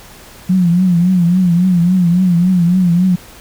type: tone with vibrato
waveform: sine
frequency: 178 Hz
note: F3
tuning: 33 cents sharp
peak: -8 dBFS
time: 0.49-3.16 s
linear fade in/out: 10 ms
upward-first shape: triangle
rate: 3.6 Hz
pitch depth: 110 cents each way
effects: pink hiss -38 dBFS RMS until 3.4 s